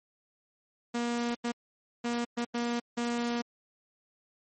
sawtooth tone bursts at uneven times, 237.8 Hz, A#3, 35 cents sharp, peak -25 dBFS, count 6, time 0.94-1.35 / 1.44-1.52 / 2.04-2.25 / 2.37-2.45 / 2.54-2.8 / 2.97-3.42 s, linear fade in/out 10 ms, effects MP3 32 kbps

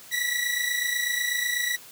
sawtooth tone pair together, 1931 / 1959.1 Hz, B6 / B6, -39 / -14 cents, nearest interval unison, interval 25 cents, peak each -24 dBFS, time 0.11-1.77 s, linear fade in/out 20 ms, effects white hiss -47 dBFS RMS until 1.91 s + high-pass 60 Hz 12 dB/octave

